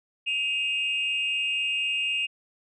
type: tone pair together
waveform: sine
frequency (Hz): 2530 / 2806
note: D#7 / F7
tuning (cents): +28 / +8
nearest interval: major second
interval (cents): 180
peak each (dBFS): -26 / -26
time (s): 0.26-2.27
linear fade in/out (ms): 20
effects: tanh soft clip ceiling -19 dBFS